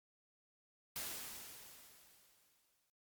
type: noise with exponential decay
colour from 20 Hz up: white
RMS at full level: -42 dBFS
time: 0.96-2.9 s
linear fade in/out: 0 ms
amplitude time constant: 420 ms
effects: Opus 48 kbps